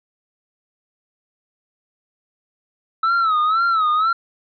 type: tone with vibrato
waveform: triangle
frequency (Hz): 1300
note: E6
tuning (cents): -24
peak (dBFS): -13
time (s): 3.03-4.13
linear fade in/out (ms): 5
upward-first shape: sine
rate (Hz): 2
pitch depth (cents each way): 110
effects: resampled to 11025 Hz